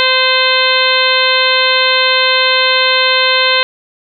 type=harmonic tone; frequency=517 Hz; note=C5; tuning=21 cents flat; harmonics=1 / 2 / 3 / 4 / 5 / 6 / 7 / 8; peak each=-17 / -17 / -17 / -17 / -17 / -17 / -17 / -17 dBFS; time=0-3.63 s; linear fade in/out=0 ms; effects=none

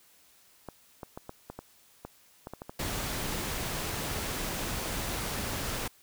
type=clicks; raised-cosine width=1 ms; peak=-25 dBFS; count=11; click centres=0.687 / 1.032 / 1.175 / 1.294 / 1.5 / 1.59 / 2.05 / 2.471 / 2.536 / 2.619 / 2.695 s
type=noise; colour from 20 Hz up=pink; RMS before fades=-34 dBFS; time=2.79-5.88 s; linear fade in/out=5 ms
effects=white hiss -61 dBFS RMS until 6.02 s

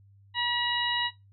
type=harmonic tone; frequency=963 Hz; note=B5; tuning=44 cents flat; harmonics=1 / 2 / 3 / 4; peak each=-31 / -31 / -31 / -31 dBFS; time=0.34-1.11 s; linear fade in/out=50 ms; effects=noise-tail reverb RT60 0.2 s tail -17 dB re dry + added 99 Hz sine -54 dBFS peak until 1.32 s

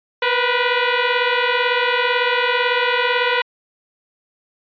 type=beating tone pair; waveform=10% pulse; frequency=481.4 / 499.4 Hz; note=B4 / B4; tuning=-44 / +19 cents; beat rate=18 Hz; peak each=-10 dBFS; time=0.22-3.42 s; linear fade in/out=5 ms; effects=resampled to 11025 Hz

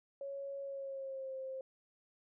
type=tone with pitch glide; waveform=sine; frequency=554.4 to 527.8 Hz; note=C#5 to C5; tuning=0 to +15 cents; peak=-40 dBFS; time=0.21-1.61 s; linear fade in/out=2 ms; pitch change=-85 cents; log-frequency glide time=0.62-1.35 s; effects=none

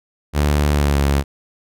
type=tone with pitch glide; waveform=sawtooth; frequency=73.42 to 70.27 Hz; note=D2 to C#2; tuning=0 to +24 cents; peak=-10 dBFS; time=0.33-1.24 s; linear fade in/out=50 ms; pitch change=-76 cents; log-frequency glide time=0.73-1 s; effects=none

